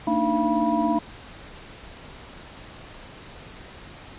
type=tone cluster; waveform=sine; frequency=227.7 / 294 / 311.9 / 682 / 974 Hz; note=A#3 / D4 / D#4 / F5 / B5; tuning=-40 / +2 / +4 / -41 / -24 cents; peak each=-26 dBFS; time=0.07-0.99 s; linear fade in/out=5 ms; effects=pink hiss -43 dBFS RMS until 4.18 s + resampled to 8000 Hz